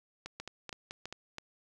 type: two click trains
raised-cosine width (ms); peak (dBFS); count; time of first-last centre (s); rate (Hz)
0.2; -23 / -24; 4 / 5; 0.4-1.384 / 0.26-1.126; 3.05 / 4.62
effects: none